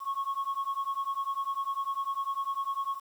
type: beating tone pair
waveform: sine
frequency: 1093 / 1103 Hz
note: C#6 / C#6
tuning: -25 / -9 cents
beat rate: 10 Hz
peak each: -31 dBFS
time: 0-3 s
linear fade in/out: 50 ms
effects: tanh soft clip ceiling -26 dBFS + 9-bit